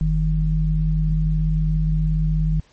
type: tone pair together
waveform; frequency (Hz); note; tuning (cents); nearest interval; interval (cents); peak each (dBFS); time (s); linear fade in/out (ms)
sine; 46.65 / 156.9; F#1 / D#3; +15 / +15; octave + major sixth; 2100; -19; 0.01-2.6; 0
effects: pink hiss -56 dBFS RMS until 2.72 s + MP3 32 kbps